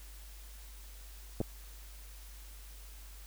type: clicks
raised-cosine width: 2 ms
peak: -20 dBFS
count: 2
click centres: 1.404 / 1.413 s
effects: added 50 Hz sine -48 dBFS peak until 3.26 s + white hiss -56 dBFS RMS until 3.26 s